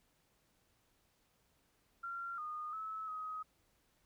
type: tone with pitch steps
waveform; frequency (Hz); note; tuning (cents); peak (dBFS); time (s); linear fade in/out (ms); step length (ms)
sine; 1377 / 1227 / 1299 / 1262; F6 / D#6 / E6 / D#6; -25 / -25 / -26 / +24; -40; 2.03-3.43; 10; 350
effects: pink hiss -75 dBFS RMS until 4.05 s